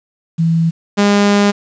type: tone pair in turn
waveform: sine / sawtooth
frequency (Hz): 164.81 / 203.4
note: E3 / G#3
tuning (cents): 0 / -36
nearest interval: major third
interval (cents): 364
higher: second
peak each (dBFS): -10 / -5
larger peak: second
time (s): 0.38-0.71 / 0.97-1.52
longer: second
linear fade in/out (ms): 20
effects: resampled to 16000 Hz + 7-bit